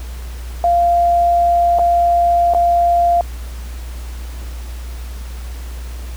sine tone with dropouts, 693 Hz, F5, 14 cents flat, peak -10 dBFS, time 0.64-3.21 s, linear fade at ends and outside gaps 1 ms, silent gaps 1.787-1.793 / 2.537-2.547 s, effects added 60 Hz sine -25 dBFS peak until 6.16 s + pink hiss -39 dBFS RMS until 6.16 s

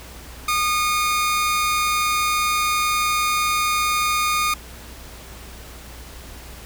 sawtooth tone pair together, 1223 / 2181 Hz, D#6 / C#7, -30 / -29 cents, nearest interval minor seventh, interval 1001 cents, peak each -15 / -25 dBFS, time 0.48-4.54 s, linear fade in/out 5 ms, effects added 60 Hz sine -40 dBFS peak until 6.65 s + pink hiss -41 dBFS RMS until 6.65 s

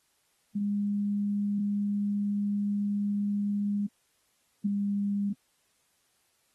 sine tone pair in turn, 203.8 / 201.8 Hz, G#3 / G#3, -32 / -49 cents, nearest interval unison, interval 17 cents, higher first, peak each -26 dBFS, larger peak neither, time 0.55-3.87 / 4.64-5.33 s, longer first, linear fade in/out 10 ms, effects white hiss -71 dBFS RMS until 6.54 s + AAC 32 kbps

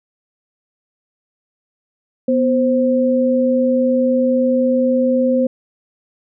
sine tone pair together, 246.9 / 523.2 Hz, B3 / C5, 0 / 0 cents, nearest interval octave + minor second, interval 1300 cents, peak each -15 dBFS, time 2.28-5.47 s, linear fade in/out 5 ms, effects none

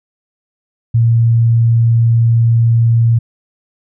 sine tone, 115.8 Hz, A#2, 11 cents flat, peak -7 dBFS, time 0.94-3.19 s, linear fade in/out 10 ms, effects none

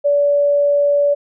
sine tone, 575 Hz, D5, 37 cents flat, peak -11 dBFS, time 0.04-1.15 s, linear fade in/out 20 ms, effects none

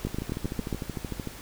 two click trains, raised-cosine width 3 ms, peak -19 / -16 dBFS, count 17 / 6, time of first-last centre 0.07-1.273 / 0.05-0.728 s, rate 13.3 / 7.38 Hz, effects added 50 Hz sine -49 dBFS peak until 1.41 s + pink hiss -44 dBFS RMS until 1.41 s

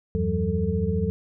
sine tone cluster, 80.4 / 95.1 / 171.6 / 191.9 / 443.8 Hz, E2 / F#2 / F3 / G3 / A4, -43 / +48 / -30 / -37 / +15 cents, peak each -28 dBFS, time 0.15-1.1 s, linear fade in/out 0 ms, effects none

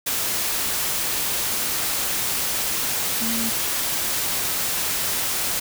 sine tone in noise, 228.2 Hz, A#3, 37 cents flat, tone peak -26 dBFS, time 3.21-3.5 s, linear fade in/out 10 ms, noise white, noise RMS -24 dBFS, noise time 0.06-5.6 s, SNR -5 dB, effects none

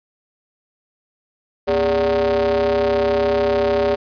square ring-modulated tone, 84.8 Hz, E2, 50 cents sharp, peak -13 dBFS, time 1.67-3.96 s, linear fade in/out 20 ms, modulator 492 Hz, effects resampled to 11025 Hz + 9-bit

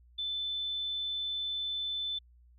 sine tone, 3520 Hz, A7, in tune, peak -32 dBFS, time 0.18-2.19 s, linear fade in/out 10 ms, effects added 60 Hz sine -57 dBFS peak until 2.58 s

